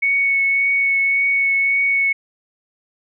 sine tone with vibrato, 2217 Hz, C#7, in tune, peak -14 dBFS, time 0.02-2.13 s, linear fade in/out 10 ms, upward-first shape triangle, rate 1.8 Hz, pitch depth 13 cents each way, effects none

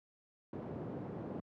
pink band-pass noise, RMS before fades -43 dBFS, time 0.53-1.4 s, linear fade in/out 2 ms, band 140 to 520 Hz, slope 12 dB/octave, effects high-pass 80 Hz 12 dB/octave

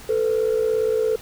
sine tone pair together, 440 / 497.5 Hz, A4 / B4, 0 / +13 cents, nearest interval major second, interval 213 cents, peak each -18 / -22 dBFS, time 0.09-1.16 s, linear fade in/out 5 ms, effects tanh soft clip ceiling -13 dBFS + pink hiss -42 dBFS RMS until 1.21 s

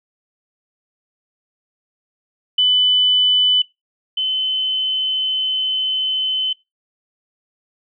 sine tone pair in turn, 3000 / 3047 Hz, F#7 / G7, +23 / -50 cents, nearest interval unison, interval 27 cents, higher second, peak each -11 / -17 dBFS, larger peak first, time 2.58-3.62 / 4.17-6.53 s, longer second, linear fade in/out 5 ms, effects noise-tail reverb RT60 0.2 s tail -20 dB re dry

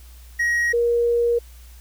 triangle / sine tone pair in turn, 1893 / 473.2 Hz, A#6 / A#4, +26 / +26 cents, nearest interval 2 octaves, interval 2400 cents, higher first, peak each -16 dBFS, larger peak neither, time 0.39-0.73 / 0.73-1.39 s, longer second, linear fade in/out 10 ms, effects added 60 Hz sine -41 dBFS peak until 1.8 s + white hiss -52 dBFS RMS until 1.8 s

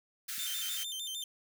white high-pass noise, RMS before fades -39 dBFS, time 0.28-0.84 s, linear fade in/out 10 ms, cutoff 1300 Hz, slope 96 dB/octave
click, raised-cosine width 5 ms, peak -35 dBFS, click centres 0.38 s
sawtooth tone with vibrato, 3342 Hz, G#7, 10 cents sharp, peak -34 dBFS, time 0.39-1.24 s, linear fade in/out 2 ms, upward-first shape square, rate 6.6 Hz, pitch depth 120 cents each way
effects high-pass 300 Hz 12 dB/octave

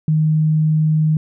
sine tone, 155.56 Hz, D#3, in tune, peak -12 dBFS, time 0.08-1.17 s, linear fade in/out 2 ms, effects none

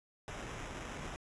pink noise with sample-and-hold, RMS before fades -44 dBFS, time 0.28-1.16 s, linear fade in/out 0 ms, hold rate 4410 Hz, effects resampled to 22050 Hz

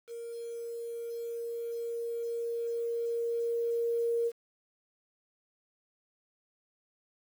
sine tone with level ramp, 467 Hz, A#4, 3 cents sharp, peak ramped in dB -38 to -26 dBFS, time 0.07-4.32 s, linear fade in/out 50 ms, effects 9-bit

